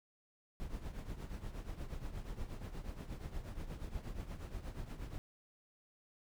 brown noise with tremolo, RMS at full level -41 dBFS, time 0.6-5.18 s, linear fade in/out 0 ms, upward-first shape triangle, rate 8.4 Hz, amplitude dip 75%, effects none

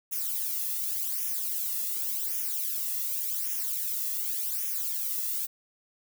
violet noise with flanger, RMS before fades -31 dBFS, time 0.11-5.47 s, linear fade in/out 20 ms, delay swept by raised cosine 0.23 to 1.33 ms, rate 0.88 Hz, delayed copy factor -0.8, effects none

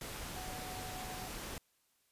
sine tone in noise, 740 Hz, F#5, in tune, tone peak -47 dBFS, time 0.36-1.28 s, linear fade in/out 2 ms, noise pink, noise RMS -44 dBFS, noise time 0.01-1.58 s, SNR -6 dB, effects white hiss -75 dBFS RMS until 2.11 s + resampled to 32000 Hz

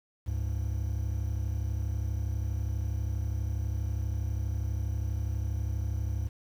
triangle tone pair together, 70.3 / 102.63 Hz, C#2 / G#2, +25 / -20 cents, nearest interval perfect fifth, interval 655 cents, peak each -29 / -30 dBFS, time 0.26-6.29 s, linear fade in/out 20 ms, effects 9-bit

